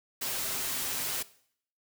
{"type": "noise with comb filter", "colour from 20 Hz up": "white", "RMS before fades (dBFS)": -33, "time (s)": [0.21, 1.23], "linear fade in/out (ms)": 10, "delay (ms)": 7.6, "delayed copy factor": 0.65, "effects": ["noise-tail reverb RT60 0.6 s tail -18 dB re dry"]}